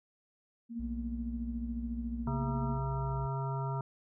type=tone with tremolo; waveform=sine; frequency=233.1 Hz; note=A#3; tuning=in tune; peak=-33 dBFS; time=0.69-2.79 s; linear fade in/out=50 ms; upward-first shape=sine; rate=14 Hz; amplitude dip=60%
type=tone; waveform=triangle; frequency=60.7 Hz; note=B1; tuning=29 cents flat; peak=-36 dBFS; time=0.79-3.27 s; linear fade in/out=10 ms
type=harmonic tone; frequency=134.7 Hz; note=C#3; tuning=49 cents flat; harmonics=1 / 3 / 5 / 7 / 9 / 10; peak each=-33 / -44 / -45 / -40 / -48 / -47 dBFS; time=2.27-3.81 s; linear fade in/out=2 ms
effects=none